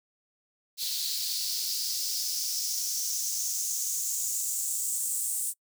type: noise with high-pass filter sweep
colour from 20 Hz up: white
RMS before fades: -31 dBFS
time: 0.77-5.54 s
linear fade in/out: 50 ms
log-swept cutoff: 4100 to 8500 Hz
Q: 4
effects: noise-tail reverb RT60 0.1 s tail -26 dB re dry